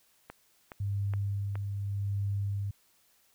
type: click train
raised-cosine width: 0.5 ms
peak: -27 dBFS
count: 4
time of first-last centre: 0.3-1.555 s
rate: 2.39 Hz
type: tone with tremolo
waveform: sine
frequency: 100 Hz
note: G2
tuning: 35 cents sharp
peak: -28 dBFS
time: 0.8-2.71 s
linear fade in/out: 5 ms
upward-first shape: sine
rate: 0.85 Hz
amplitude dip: 35%
effects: white hiss -67 dBFS RMS until 3.34 s